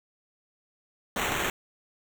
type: noise with sample-and-hold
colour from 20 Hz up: violet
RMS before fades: -29 dBFS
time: 1.16-1.5 s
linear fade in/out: 2 ms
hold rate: 4900 Hz
effects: none